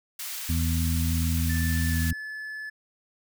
white high-pass noise, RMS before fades -35 dBFS, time 0.19-2.11 s, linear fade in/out 5 ms, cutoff 1300 Hz, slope 12 dB/octave
harmonic tone, 82.41 Hz, E2, in tune, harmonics 1 / 2 / 3, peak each -24 / -30 / -31 dBFS, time 0.49-2.13 s, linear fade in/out 5 ms
triangle tone with pitch glide, 1760 to 1727.8 Hz, A6 to A6, 0 to -32 cents, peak -32 dBFS, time 1.49-2.7 s, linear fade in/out 10 ms, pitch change -32 cents, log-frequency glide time 1.86-2 s
effects none

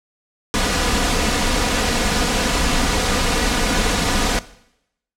pink noise with comb filter, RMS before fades -18 dBFS, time 0.54-4.39 s, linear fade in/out 0 ms, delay 4.1 ms, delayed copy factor +0.55, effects noise-tail reverb RT60 0.8 s tail -18 dB re dry + low-pass 8000 Hz 12 dB/octave

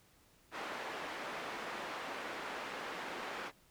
white band-pass noise, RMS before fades -43 dBFS, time 0.51-3.52 s, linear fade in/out 50 ms, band 280 to 1700 Hz, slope 12 dB/octave, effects pink hiss -67 dBFS RMS until 3.7 s

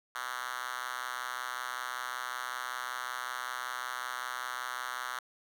5% pulse tone with high-pass filter, 125.3 Hz, B2, 25 cents sharp, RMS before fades -38 dBFS, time 0.15-5.19 s, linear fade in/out 2 ms, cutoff 1300 Hz, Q 2, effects none

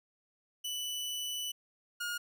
sawtooth tone pair in turn, 2976 / 1429 Hz, F#7 / F6, +9 / +39 cents, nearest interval octave + minor second, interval 1270 cents, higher first, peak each -32 / -31 dBFS, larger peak second, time 0.64-1.52 / 2-2.18 s, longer first, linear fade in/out 10 ms, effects none

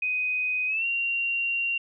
sine tone with pitch glide, 2502 to 2760 Hz, D#7 to F7, +9 to -21 cents, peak -24 dBFS, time 0.02-1.78 s, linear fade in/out 5 ms, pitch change +170 cents, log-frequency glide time 0.67-0.86 s, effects none

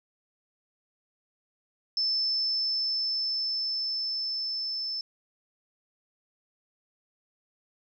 sine tone with level ramp, 5274 Hz, E8, in tune, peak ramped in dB -24 to -30 dBFS, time 1.97-5.01 s, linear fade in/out 2 ms, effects 11-bit

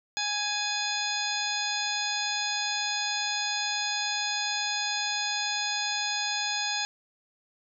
harmonic tone with a mistuned harmonic, 830.6 Hz, G#5, in tune, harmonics 1 / 2 / 3 / 4 / 5 / 6 / 8, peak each -35 / -35 / -35 / -35 / -35 / -35 / -35 dBFS, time 0.17-6.85 s, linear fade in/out 0 ms, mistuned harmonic 4, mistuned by +71 cents, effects none

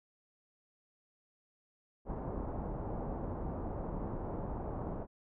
pink low-pass noise, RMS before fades -39 dBFS, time 2.05-5.07 s, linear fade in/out 50 ms, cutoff 930 Hz, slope 24 dB/octave, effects none

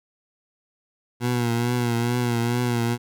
20% pulse tone with vibrato, 120 Hz, B2, 49 cents flat, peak -16 dBFS, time 1.2-2.98 s, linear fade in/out 50 ms, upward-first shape triangle, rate 2.3 Hz, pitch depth 54 cents each way, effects none

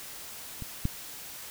clicks, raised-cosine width 5 ms, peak -25 / -14 dBFS, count 2, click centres 0.623 / 0.854 s, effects white hiss -43 dBFS RMS until 1.5 s

